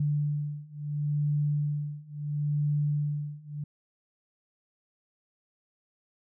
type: beating tone pair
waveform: sine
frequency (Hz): 146.83 / 147.56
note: D3 / D3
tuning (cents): 0 / +9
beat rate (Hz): 0.73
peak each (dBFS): -30 / -29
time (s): 0-3.64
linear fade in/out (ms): 5
effects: none